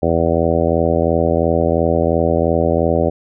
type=harmonic tone; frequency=82.9 Hz; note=E2; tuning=10 cents sharp; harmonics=1 / 2 / 3 / 4 / 5 / 6 / 7 / 8 / 9; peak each=-21 / -22 / -22 / -22 / -21 / -20 / -19 / -25 / -25 dBFS; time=0.02-3.1 s; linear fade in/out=10 ms; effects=none